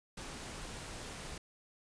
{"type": "noise", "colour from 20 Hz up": "pink", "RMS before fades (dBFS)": -45, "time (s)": [0.17, 1.38], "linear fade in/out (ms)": 5, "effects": ["resampled to 22050 Hz"]}